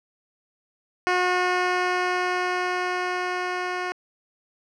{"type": "tone with level ramp", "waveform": "10% pulse", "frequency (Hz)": 362, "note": "F#4", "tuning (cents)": -38, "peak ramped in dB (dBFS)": [-11, -18], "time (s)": [1.07, 3.92], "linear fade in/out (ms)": 0, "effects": ["low-pass 4000 Hz 12 dB/octave"]}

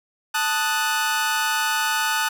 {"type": "chord", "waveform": "sawtooth", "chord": "D# diminished", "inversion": "second", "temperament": "equal", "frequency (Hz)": [880, 1244.5, 1480], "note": ["A5", "D#6", "F#6"], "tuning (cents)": [0, 0, 0], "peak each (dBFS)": [-21, -23, -20], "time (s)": [0.34, 2.29], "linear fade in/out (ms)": 10, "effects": []}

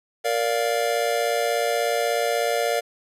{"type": "chord", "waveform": "square", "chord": "Bb major", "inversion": "none", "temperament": "just", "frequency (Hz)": [466.2, 582.7, 699.2], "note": ["Bb4", "D5", "F5"], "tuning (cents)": [0, -14, 2], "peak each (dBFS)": -26, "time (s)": [0.24, 2.81], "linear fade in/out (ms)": 20, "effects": ["resampled to 32000 Hz", "9-bit"]}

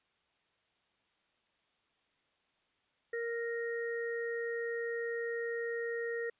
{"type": "harmonic tone", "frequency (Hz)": 466.2, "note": "A#4", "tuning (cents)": 0, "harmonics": [1, 3, 4], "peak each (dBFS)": [-35, -50, -40], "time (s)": [3.13, 6.3], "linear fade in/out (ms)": 5, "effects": ["white hiss -75 dBFS RMS until 6.39 s", "resampled to 8000 Hz"]}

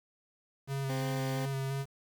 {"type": "tone with vibrato", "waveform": "square", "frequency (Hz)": 136.1, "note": "C#3", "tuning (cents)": -31, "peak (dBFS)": -33, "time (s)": [0.67, 1.86], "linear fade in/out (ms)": 50, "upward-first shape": "square", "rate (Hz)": 2.9, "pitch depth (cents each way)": 15}
{"type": "tone", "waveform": "20% pulse", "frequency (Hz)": 262.4, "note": "C4", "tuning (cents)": 5, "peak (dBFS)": -31, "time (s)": [0.89, 1.46], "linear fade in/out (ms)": 10}
{"effects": ["9-bit"]}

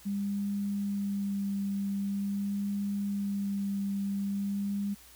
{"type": "tone with vibrato", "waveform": "sine", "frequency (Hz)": 200, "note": "G3", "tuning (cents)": 35, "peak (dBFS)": -29, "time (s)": [0.05, 4.95], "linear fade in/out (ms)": 20, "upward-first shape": "sine", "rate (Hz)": 0.45, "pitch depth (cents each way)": 13, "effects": ["added 60 Hz sine -61 dBFS peak until 5.15 s", "white hiss -55 dBFS RMS until 5.15 s"]}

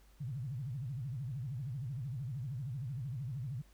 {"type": "tone with vibrato", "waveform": "sine", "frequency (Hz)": 130, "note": "C3", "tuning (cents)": -11, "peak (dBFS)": -37, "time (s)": [0.2, 3.62], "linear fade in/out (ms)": 10, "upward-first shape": "sine", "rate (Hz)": 13, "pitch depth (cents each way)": 250, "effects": ["added 50 Hz sine -60 dBFS peak until 3.73 s", "pink hiss -68 dBFS RMS until 3.73 s"]}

